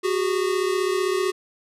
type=tone pair together; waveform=square; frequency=369.4 / 405 Hz; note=F#4 / G#4; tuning=-3 / -43 cents; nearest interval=major second; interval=160 cents; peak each=-23 / -26 dBFS; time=0.03-1.32 s; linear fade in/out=20 ms; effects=low-pass 11000 Hz 12 dB/octave